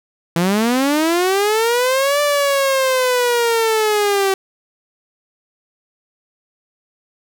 sawtooth linear two-way sweep, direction up then down, 163.8 to 587.3 to 382.6 Hz, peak -10 dBFS, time 0.36-4.34 s, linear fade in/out 2 ms, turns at 2.21 s, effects none

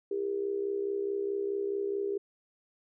sine tone with amplitude modulation, 400 Hz, G4, 35 cents sharp, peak -26 dBFS, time 0.11-2.18 s, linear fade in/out 5 ms, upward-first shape sine, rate 64.7 Hz, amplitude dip 70%, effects none

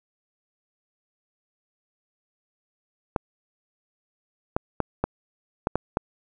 clicks, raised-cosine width 1 ms, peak -8 dBFS, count 7, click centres 3.162 / 4.565 / 4.803 / 5.04 / 5.671 / 5.756 / 5.971 s, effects none

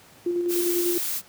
sine tone with tremolo, 349.2 Hz, F4, in tune, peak -21 dBFS, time 0.26-0.98 s, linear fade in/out 5 ms, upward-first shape square, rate 10 Hz, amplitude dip 30%
blue noise, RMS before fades -28 dBFS, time 0.48-1.22 s, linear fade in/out 50 ms
effects pink hiss -51 dBFS RMS until 1.28 s + high-pass 100 Hz 12 dB/octave

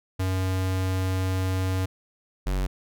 square tone pair in turn, 93.7 / 46.85 Hz, F#2 / F#1, +22 / +22 cents, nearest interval octave, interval 1200 cents, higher first, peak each -24 dBFS, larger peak neither, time 0.19-1.86 / 2.46-2.67 s, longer first, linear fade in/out 10 ms, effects none

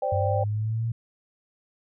sine chord, C suspended second, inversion none, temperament equal, 523.3 / 587.3 / 784 Hz, C5 / D5 / G5, 0 / 0 / 0 cents, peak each -28 dBFS, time 0.02-0.44 s, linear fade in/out 5 ms
sine linear sweep, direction up, 94.6 to 116.54 Hz, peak -24 dBFS, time 0.12-0.92 s, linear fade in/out 5 ms
effects none

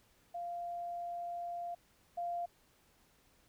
sine tone pair in turn, 695 / 695 Hz, F5 / F5, -9 / -9 cents, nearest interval unison, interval 0 cents, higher neither, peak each -38 / -35 dBFS, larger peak second, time 0.34-1.75 / 2.17-2.46 s, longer first, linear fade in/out 10 ms, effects pink hiss -69 dBFS RMS until 3.48 s

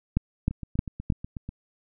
two click trains, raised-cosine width 5 ms, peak -9 / -22 dBFS, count 4 / 9, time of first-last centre 0.17-1.102 / 0.51-1.49 s, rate 3.22 / 8.16 Hz, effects none

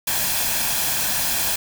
white noise with comb filter, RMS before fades -22 dBFS, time 0.07-1.56 s, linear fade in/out 5 ms, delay 1.2 ms, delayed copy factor +0.5, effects none

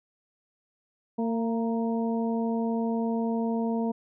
harmonic tone with a mistuned harmonic, 228.1 Hz, A#3, 37 cents flat, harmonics 1 / 2 / 3 / 4, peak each -26 / -32 / -36 / -38 dBFS, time 1.18-3.92 s, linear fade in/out 10 ms, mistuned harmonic 4, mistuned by +36 cents, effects none

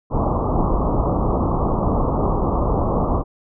pink low-pass noise, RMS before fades -19 dBFS, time 0.1-3.24 s, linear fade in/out 50 ms, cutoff 1200 Hz, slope 96 dB/octave, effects none

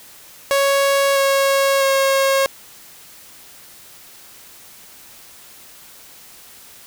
sawtooth tone with pitch steps, 554.4 / 548.7 / 543 Hz, C#5 / C#5 / C#5, 0 / -18 / -36 cents, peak -10 dBFS, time 0.51-2.46 s, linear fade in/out 0 ms, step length 650 ms, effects white hiss -43 dBFS RMS until 6.86 s

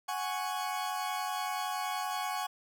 40% pulse chord, F# suspended second, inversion none, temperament equal, 740 / 830.6 / 1108.7 Hz, F#5 / G#5 / C#6, 0 / 0 / 0 cents, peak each -36 / -36 / -37 dBFS, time 0.08-2.47 s, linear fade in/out 10 ms, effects none

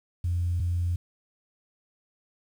sine tone pair in turn, 87.31 / 87.31 Hz, F2 / F2, 0 / 0 cents, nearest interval unison, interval 0 cents, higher neither, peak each -23 dBFS, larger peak neither, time 0.24-0.6 / 0.6-0.96 s, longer neither, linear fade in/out 5 ms, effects tanh soft clip ceiling -19 dBFS + 9-bit

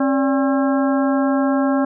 harmonic tone with a mistuned harmonic, 269.2 Hz, C4, 49 cents sharp, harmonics 1 / 2 / 3 / 4 / 5 / 6, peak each -16 / -22 / -26 / -28 / -30 / -32 dBFS, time 0-1.85 s, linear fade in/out 5 ms, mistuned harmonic 2, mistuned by +120 cents, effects none

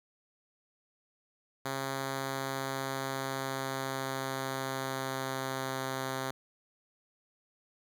5% pulse tone with pitch glide, 135.3 to 132.44 Hz, C#3 to C3, -42 to +21 cents, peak -22 dBFS, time 1.65-6.31 s, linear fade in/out 5 ms, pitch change -37 cents, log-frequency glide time 1.99-5.97 s, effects none

